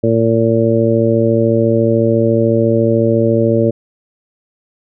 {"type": "harmonic tone", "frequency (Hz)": 114, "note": "A#2", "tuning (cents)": -38, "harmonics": [1, 2, 3, 4, 5], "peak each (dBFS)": [-16, -16, -16, -16, -16], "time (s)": [0.03, 3.71], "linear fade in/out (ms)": 10, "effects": []}